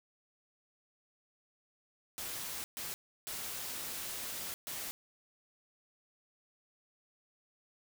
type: noise bursts at uneven times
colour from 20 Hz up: white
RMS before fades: -41 dBFS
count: 4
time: 2.18-2.64 / 2.77-2.94 / 3.27-4.54 / 4.67-4.91 s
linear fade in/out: 0 ms
effects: none